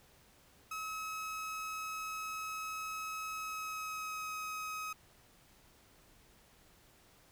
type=tone with pitch glide; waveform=30% pulse; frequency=1283 to 1267.5 Hz; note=E6 to D#6; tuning=-47 to +32 cents; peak=-36 dBFS; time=0.71-4.93 s; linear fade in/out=5 ms; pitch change=-21 cents; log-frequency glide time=3.31-4.35 s; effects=pink hiss -64 dBFS RMS until 7.31 s